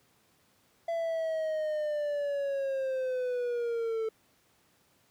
triangle linear sweep, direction down, 673 to 440 Hz, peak -27 dBFS, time 0.88-4.09 s, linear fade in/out 5 ms, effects pink hiss -67 dBFS RMS until 5.1 s + high-pass 100 Hz 12 dB/octave

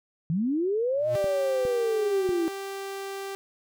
sine linear two-way sweep, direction up then down, 151.1 to 622.3 to 325.1 Hz, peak -23 dBFS, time 0.3-2.48 s, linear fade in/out 0 ms, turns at 1.08 s
square tone with exponential growth, 119.2 Hz, A#2, 39 cents sharp, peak -29 dBFS, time 0.93-1.16 s, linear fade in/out 5 ms, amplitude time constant 48 ms
sawtooth tone, 392 Hz, G4, in tune, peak -29 dBFS, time 1.15-3.35 s, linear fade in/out 0 ms
clicks, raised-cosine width 3 ms, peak -24 dBFS, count 3, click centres 1.243 / 1.652 / 2.291 s
effects none

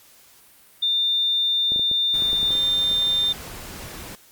sine tone, 3600 Hz, A7, 39 cents sharp, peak -18 dBFS, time 0.82-3.33 s, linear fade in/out 10 ms
clicks, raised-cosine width 2 ms, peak -22 dBFS, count 10, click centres 1.72 / 1.761 / 1.795 / 1.914 / 2.222 / 2.331 / 2.43 / 2.506 / 2.553 / 2.914 s
pink noise, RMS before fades -37 dBFS, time 2.14-4.15 s, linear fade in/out 0 ms
effects white hiss -52 dBFS RMS until 4.31 s + Opus 48 kbps

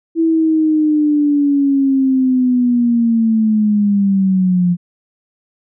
sine linear sweep, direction down, 329.6 to 173.9 Hz, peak -10 dBFS, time 0.15-4.77 s, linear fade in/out 50 ms, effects none

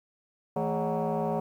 sine tone with frequency modulation, 162.6 Hz, E3, 23 cents flat, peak -25 dBFS, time 0.56-1.4 s, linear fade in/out 5 ms, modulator 192 Hz, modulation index 3.8, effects tanh soft clip ceiling -21 dBFS + 10-bit

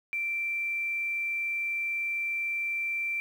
sine tone with quantisation, 2349 Hz, D7, in tune, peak -28 dBFS, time 0.13-3.2 s, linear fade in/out 0 ms, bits 9, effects none

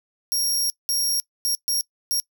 20% pulse tone bursts at uneven times, 5588 Hz, F8, in tune, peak -15 dBFS, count 5, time 0.32-0.7 / 0.89-1.2 / 1.45-1.55 / 1.68-1.81 / 2.11-2.2 s, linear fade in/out 0 ms, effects noise-tail reverb RT60 0.1 s tail -23 dB re dry

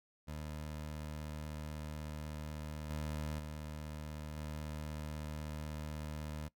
20% pulse tone with level steps, 76.2 Hz, D#2, 36 cents flat, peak -37 / -33 / -38 / -36 dBFS, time 0.27-6.49 s, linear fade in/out 20 ms, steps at 2.9 / 3.39 / 4.37 s, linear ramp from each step 5 ms, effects noise-tail reverb RT60 0.1 s tail -20 dB re dry

